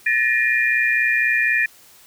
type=tone cluster; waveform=sine; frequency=1750 / 1874 / 2418 Hz; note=A6 / A#6 / D7; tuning=-10 / +9 / +50 cents; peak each=-20 dBFS; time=0.06-1.66 s; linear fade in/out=5 ms; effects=white hiss -49 dBFS RMS until 2.06 s